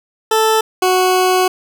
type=tone pair in turn; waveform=20% pulse; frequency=440 / 369.2 Hz; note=A4 / F#4; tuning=0 / -4 cents; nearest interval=minor third; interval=304 cents; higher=first; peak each=-6 dBFS; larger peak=neither; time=0.31-0.61 / 0.82-1.48 s; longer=second; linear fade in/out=5 ms; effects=none